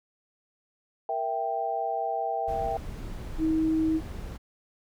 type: chord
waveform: sine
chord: E diminished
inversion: second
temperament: equal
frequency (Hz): 466.2 / 659.3 / 784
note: Bb4 / E5 / G5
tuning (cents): 0 / 0 / 0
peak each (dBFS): -35 / -31 / -29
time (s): 1.09-2.77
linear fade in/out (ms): 2
type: noise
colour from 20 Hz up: brown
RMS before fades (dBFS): -37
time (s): 2.47-4.38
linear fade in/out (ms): 20
type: tone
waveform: sine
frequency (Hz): 318.1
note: D#4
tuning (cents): +38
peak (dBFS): -22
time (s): 3.38-4.01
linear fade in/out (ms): 50
effects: none